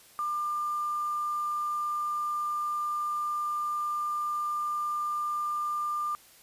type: tone with quantisation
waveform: sine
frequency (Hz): 1197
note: D6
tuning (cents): +33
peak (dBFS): -28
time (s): 0.19-6.15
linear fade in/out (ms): 0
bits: 8
effects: white hiss -56 dBFS RMS until 6.42 s + resampled to 32000 Hz